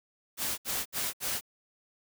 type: noise bursts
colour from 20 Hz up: white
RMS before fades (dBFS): -32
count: 4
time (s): 0.37-1.411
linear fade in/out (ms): 50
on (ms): 210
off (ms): 67
effects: none